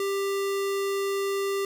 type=tone; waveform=square; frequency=395 Hz; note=G4; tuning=13 cents sharp; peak=-26 dBFS; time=0-1.65 s; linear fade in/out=2 ms; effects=none